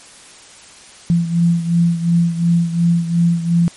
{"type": "beating tone pair", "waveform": "sine", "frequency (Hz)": [169.4, 172.2], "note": ["E3", "F3"], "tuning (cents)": [48, -24], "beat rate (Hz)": 2.8, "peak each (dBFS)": [-13, -18], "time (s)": [1.1, 3.68], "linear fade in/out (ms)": 0, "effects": ["white hiss -41 dBFS RMS until 3.76 s", "MP3 48 kbps"]}